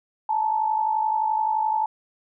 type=tone pair together; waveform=sine; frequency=867.4 / 919 Hz; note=A5 / A#5; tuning=-25 / -25 cents; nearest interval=minor second; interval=100 cents; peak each=-21 / -27 dBFS; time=0.29-1.86 s; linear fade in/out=5 ms; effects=none